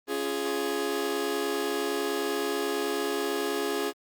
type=chord; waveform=sawtooth; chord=Db major; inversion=none; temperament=just; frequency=277.2 / 346.5 / 415.8 Hz; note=Db4 / F4 / Ab4; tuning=0 / -14 / +2 cents; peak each=-30 / -29 / -25 dBFS; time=0.07-3.93 s; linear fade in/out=50 ms; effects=Opus 24 kbps